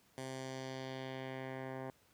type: tone with low-pass filter sweep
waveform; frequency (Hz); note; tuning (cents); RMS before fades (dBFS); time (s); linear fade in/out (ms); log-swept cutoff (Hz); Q
10% pulse; 131.6; C3; +10; -44; 0.18-1.9; 0; 9700 to 1300; 1.4
effects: pink hiss -69 dBFS RMS until 2.13 s + high-pass 80 Hz 12 dB/octave